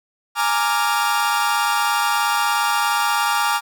40% pulse chord, Bb dominant seventh, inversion third, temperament equal with one note detuned, 830.6 / 927.5 / 1174.7 / 1396.9 Hz, Ab5 / Bb5 / D6 / F6, 0 / -9 / 0 / 0 cents, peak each -22 dBFS, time 0.35-3.61 s, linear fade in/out 50 ms, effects none

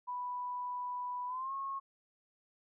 sine tone with pitch glide, 987.8 to 1089.7 Hz, B5 to C#6, 0 to -30 cents, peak -36 dBFS, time 0.07-1.8 s, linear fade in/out 20 ms, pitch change +170 cents, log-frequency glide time 1.27-1.53 s, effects none

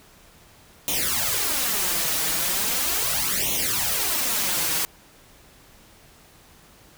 white noise with flanger, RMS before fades -24 dBFS, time 0.88-4.85 s, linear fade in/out 0 ms, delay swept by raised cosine 0.31 to 6.31 ms, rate 0.38 Hz, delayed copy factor +0.85, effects pink hiss -52 dBFS RMS until 6.97 s

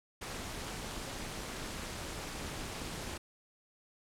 pink noise with amplitude modulation, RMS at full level -38 dBFS, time 0.21-3.18 s, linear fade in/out 10 ms, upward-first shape sine, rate 287 Hz, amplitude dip 70%, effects low-pass 10000 Hz 12 dB/octave

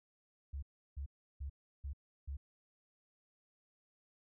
sine tone bursts, 69.7 Hz, C#2, 10 cents sharp, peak -39 dBFS, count 5, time 0.53-2.37 s, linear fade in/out 10 ms, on 96 ms, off 340 ms, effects none

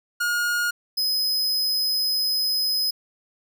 45% pulse tone pair in turn, 1431 / 5058 Hz, F6 / D#8, +42 / +28 cents, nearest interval octave + minor seventh, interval 2186 cents, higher second, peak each -21 dBFS, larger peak neither, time 0.2-0.71 / 0.97-2.91 s, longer second, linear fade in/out 10 ms, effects none

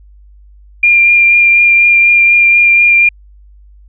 sine tone with vibrato, 2396 Hz, D7, 34 cents sharp, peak -4 dBFS, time 0.83-3.09 s, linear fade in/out 5 ms, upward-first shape triangle, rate 4.1 Hz, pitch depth 15 cents each way, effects added 50 Hz sine -37 dBFS peak until 3.88 s

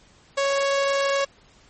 sawtooth tone, 554.4 Hz, C#5, in tune, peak -16 dBFS, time 0.37-1.25 s, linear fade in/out 10 ms, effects pink hiss -55 dBFS RMS until 1.69 s + MP3 32 kbps

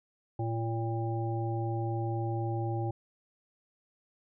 harmonic tone, 114 Hz, A#2, 38 cents flat, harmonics 1 / 3 / 5 / 7, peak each -31 / -36 / -43 / -38 dBFS, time 0.39-2.91 s, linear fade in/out 5 ms, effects none

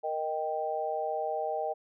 sine chord, Eb major, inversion second, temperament equal, 466.2 / 622.3 / 784 Hz, Bb4 / Eb5 / G5, 0 / 0 / 0 cents, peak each -36 / -33 / -33 dBFS, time 0.03-1.74 s, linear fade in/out 20 ms, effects none

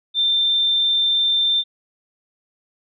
sine tone, 3577 Hz, A7, 28 cents sharp, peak -15 dBFS, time 0.14-1.64 s, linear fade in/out 50 ms, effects none

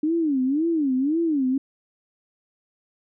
sine tone with vibrato, 293.7 Hz, D4, in tune, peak -19 dBFS, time 0.03-1.58 s, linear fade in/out 5 ms, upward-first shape sine, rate 1.9 Hz, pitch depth 240 cents each way, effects none

